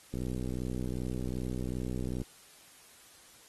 click train, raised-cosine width 3 ms, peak -23 dBFS, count 131, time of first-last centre 0.14-2.217 s, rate 62.6 Hz, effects white hiss -57 dBFS RMS until 3.48 s + AAC 32 kbps

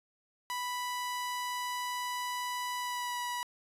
sawtooth tone with pitch glide, 987.8 to 975.9 Hz, B5 to B5, 0 to -21 cents, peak -30 dBFS, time 0.5-3.43 s, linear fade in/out 0 ms, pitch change -21 cents, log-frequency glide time 2.78-3.2 s, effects resampled to 32000 Hz

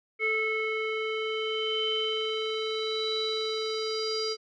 square tone with low-pass filter sweep, 437.9 Hz, A4, 8 cents flat, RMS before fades -30 dBFS, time 0.19-4.37 s, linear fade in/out 50 ms, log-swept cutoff 2200 to 5000 Hz, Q 9.7, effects none

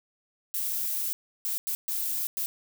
violet noise bursts at uneven times, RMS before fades -30 dBFS, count 5, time 0.54-1.13 / 1.45-1.58 / 1.67-1.75 / 1.88-2.27 / 2.37-2.46 s, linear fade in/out 0 ms, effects none

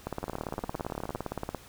two click trains, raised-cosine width 1 ms, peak -22 / -18 dBFS, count 19 / 27, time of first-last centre 0.23-1.158 / 0.07-1.547 s, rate 19.4 / 17.6 Hz, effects pink hiss -52 dBFS RMS until 1.68 s

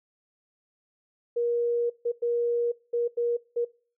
sine tone bursts at uneven times, 474.6 Hz, A#4, 31 cents sharp, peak -23 dBFS, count 6, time 1.36-1.9 / 2.05-2.12 / 2.22-2.72 / 2.93-3.08 / 3.17-3.37 / 3.56-3.65 s, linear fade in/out 10 ms, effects noise-tail reverb RT60 0.4 s tail -22 dB re dry

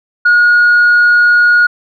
sine tone, 1442 Hz, F#6, 45 cents flat, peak -3 dBFS, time 0.25-1.67 s, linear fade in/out 10 ms, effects tanh soft clip ceiling -3 dBFS

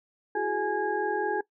sine tone cluster, 338.3 / 377.8 / 422.6 / 837 / 1639 Hz, E4 / F#4 / G#4 / G#5 / G#6, +45 / +36 / +30 / +13 / -23 cents, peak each -36 / -32 / -30 / -30 / -34 dBFS, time 0.35-1.41 s, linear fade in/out 5 ms, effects noise-tail reverb RT60 0.1 s tail -19 dB re dry

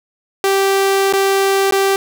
sawtooth tone with dropouts, 390.6 Hz, G4, 6 cents flat, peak -8 dBFS, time 0.44-1.96 s, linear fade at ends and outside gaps 1 ms, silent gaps 1.126-1.135 / 1.71-1.723 s, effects none

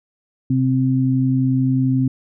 sine tone pair together, 130.2 / 261.6 Hz, C3 / C4, -8 / 0 cents, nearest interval octave, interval 1208 cents, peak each -17 dBFS, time 0.5-2.08 s, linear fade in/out 5 ms, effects none

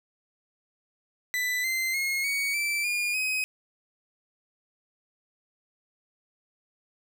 40% pulse tone with pitch steps, 1993 / 2073 / 2156 / 2242 / 2332 / 2425 / 2523 Hz, B6 / C7 / C#7 / C#7 / D7 / D#7 / D#7, +15 / -17 / -49 / +19 / -13 / -45 / +23 cents, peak -25 dBFS, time 1.34-3.44 s, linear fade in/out 0 ms, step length 300 ms, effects none

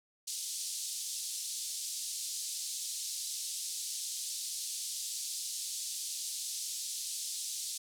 white band-pass noise, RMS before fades -39 dBFS, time 0.27-7.78 s, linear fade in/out 10 ms, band 3900 to 9600 Hz, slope 24 dB/octave, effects none

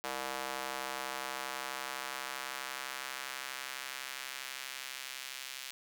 square tone with high-pass filter sweep, 66.1 Hz, C2, 18 cents sharp, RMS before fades -41 dBFS, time 0.04-5.71 s, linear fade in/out 0 ms, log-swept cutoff 670 to 2700 Hz, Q 0.93, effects none

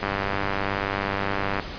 click train, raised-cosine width 0.5 ms, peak -10 dBFS, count 156, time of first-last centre 0.03-1.597 s, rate 98.9 Hz, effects pink hiss -35 dBFS RMS until 1.78 s + resampled to 11025 Hz

